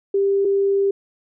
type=tone pair in turn; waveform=sine; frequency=395.6 / 395.6 Hz; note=G4 / G4; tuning=+16 / +16 cents; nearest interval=unison; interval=0 cents; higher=neither; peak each=-15 dBFS; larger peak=neither; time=0.14-0.45 / 0.45-0.91 s; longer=second; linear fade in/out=5 ms; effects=none